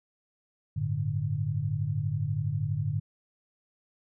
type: chord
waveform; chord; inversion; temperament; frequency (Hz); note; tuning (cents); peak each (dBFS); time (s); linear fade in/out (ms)
sine; G suspended second; none; just; 98 / 110.25 / 147; G2 / A2 / D3; 0 / +4 / +2; -33 / -31 / -30; 0.76-3; 10
effects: none